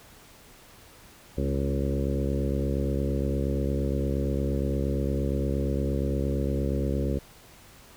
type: harmonic tone with a mistuned harmonic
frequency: 68.6 Hz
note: C#2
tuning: 17 cents flat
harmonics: 1 / 2 / 3 / 4 / 5 / 6 / 7 / 8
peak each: -28 / -31 / -33 / -34 / -35 / -36 / -36 / -37 dBFS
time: 1.37-7.19 s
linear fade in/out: 10 ms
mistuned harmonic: 3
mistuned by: +36 cents
effects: pink hiss -52 dBFS RMS until 7.96 s